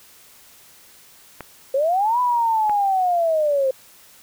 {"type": "clicks", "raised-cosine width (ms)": 0.5, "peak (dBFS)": -17, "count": 2, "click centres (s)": [1.407, 2.696]}
{"type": "linear two-way sweep", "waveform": "sine", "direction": "up then down", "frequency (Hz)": [518, 1000, 518], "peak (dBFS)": -16, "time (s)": [1.74, 3.71], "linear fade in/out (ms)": 5, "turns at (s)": 2.2}
{"effects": ["white hiss -49 dBFS RMS until 4.22 s"]}